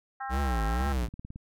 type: harmonic tone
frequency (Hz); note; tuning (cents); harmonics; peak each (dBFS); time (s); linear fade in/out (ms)
266.3; C4; +31; 3 / 4 / 5 / 6 / 7; -35 / -43 / -39 / -43 / -46; 0.2-0.93; 10
type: tone with vibrato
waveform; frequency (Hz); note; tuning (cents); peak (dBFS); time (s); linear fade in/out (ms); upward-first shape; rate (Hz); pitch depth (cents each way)
square; 61.2; B1; -15; -27; 0.29-1.09; 50; triangle; 2.1; 290
type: click train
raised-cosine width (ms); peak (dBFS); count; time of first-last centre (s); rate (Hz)
5; -29; 11; 0.81-1.359; 18.2
effects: none